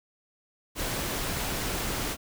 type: noise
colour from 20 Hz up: pink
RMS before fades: -31 dBFS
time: 0.75-2.17 s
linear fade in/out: 50 ms
effects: none